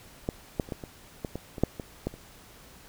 clicks, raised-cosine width 2 ms, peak -14 / -12 / -30 / -19 / -24 / -18 / -20 / -24 / -7 / -21 / -15 / -30 dBFS, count 12, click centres 0.289 / 0.598 / 0.689 / 0.722 / 0.838 / 1.248 / 1.356 / 1.582 / 1.636 / 1.798 / 2.07 / 2.14 s, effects pink hiss -52 dBFS RMS until 2.88 s

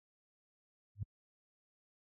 sine tone with exponential growth, 101.5 Hz, G#2, 39 cents flat, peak -32 dBFS, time 0.95-1.03 s, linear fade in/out 5 ms, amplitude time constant 17 ms, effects high-pass 60 Hz 12 dB/octave

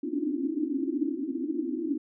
pink band-pass noise, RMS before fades -30 dBFS, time 0.03-1.98 s, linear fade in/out 10 ms, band 260 to 340 Hz, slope 96 dB/octave, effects none

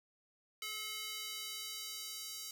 square tone with high-pass filter sweep, 430.4 Hz, A4, 38 cents flat, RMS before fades -44 dBFS, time 0.62-2.51 s, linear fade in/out 2 ms, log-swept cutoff 2400 to 5000 Hz, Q 1.2, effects 11-bit

